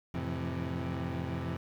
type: chord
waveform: 25% pulse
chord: F major seventh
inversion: none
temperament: equal with one note detuned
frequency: 87.31 / 110 / 130.81 / 167.89 Hz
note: F2 / A2 / C3 / E3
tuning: 0 / 0 / 0 / +32 cents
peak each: -34 / -40 / -34 / -36 dBFS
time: 0.14-1.57 s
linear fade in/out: 5 ms
effects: low-pass 3000 Hz 12 dB/octave + 10-bit